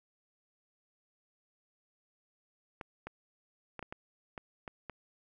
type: clicks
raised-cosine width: 0.5 ms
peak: -26 dBFS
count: 8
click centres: 2.812 / 3.07 / 3.793 / 3.827 / 3.925 / 4.378 / 4.678 / 4.897 s
effects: none